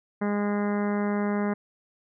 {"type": "harmonic tone", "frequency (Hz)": 205.3, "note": "G#3", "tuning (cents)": -20, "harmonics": [1, 2, 3, 4, 5, 6, 7, 8, 9, 10], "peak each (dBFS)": [-25, -31, -35, -37, -39, -41, -42, -43, -44, -45], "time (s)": [0.21, 1.54], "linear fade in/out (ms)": 10, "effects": []}